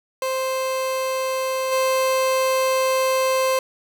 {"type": "tone with level steps", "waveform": "30% pulse", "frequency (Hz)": 523.3, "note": "C5", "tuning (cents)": 0, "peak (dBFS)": [-19, -15], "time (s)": [0.22, 3.59], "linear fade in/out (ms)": 2, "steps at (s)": 1.71, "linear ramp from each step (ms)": 20, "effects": []}